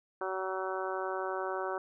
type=harmonic tone; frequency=188.7 Hz; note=F#3; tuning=34 cents sharp; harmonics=2 / 3 / 4 / 5 / 6 / 7 / 8; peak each=-37 / -39 / -40 / -41 / -42 / -42 / -43 dBFS; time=0.21-1.78 s; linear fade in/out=2 ms; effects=none